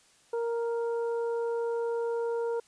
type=harmonic tone; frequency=466.2 Hz; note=A#4; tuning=in tune; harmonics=1 / 2 / 3; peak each=-28 / -39 / -47 dBFS; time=0.33-2.6 s; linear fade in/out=5 ms; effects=white hiss -62 dBFS RMS until 2.67 s + resampled to 22050 Hz